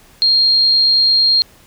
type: tone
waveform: sine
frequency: 4223 Hz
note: C8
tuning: 15 cents sharp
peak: -9 dBFS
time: 0.22-1.42 s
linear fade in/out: 0 ms
effects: pink hiss -47 dBFS RMS until 1.66 s